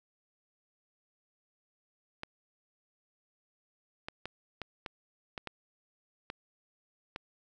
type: clicks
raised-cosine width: 0.3 ms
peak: -22 dBFS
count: 9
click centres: 2.234 / 4.085 / 4.256 / 4.617 / 4.862 / 5.378 / 5.473 / 6.301 / 7.161 s
effects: none